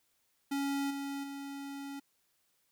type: tone with level steps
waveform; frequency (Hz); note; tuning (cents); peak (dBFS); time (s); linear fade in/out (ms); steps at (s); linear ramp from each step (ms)
square; 278.8; C#4; +10; -32 / -37 / -41; 0.51-2; 10; 0.9 / 1.23; 10
effects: white hiss -75 dBFS RMS until 2.71 s